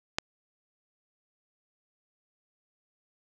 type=click; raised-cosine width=0.2 ms; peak=-9 dBFS; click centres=0.185 s; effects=none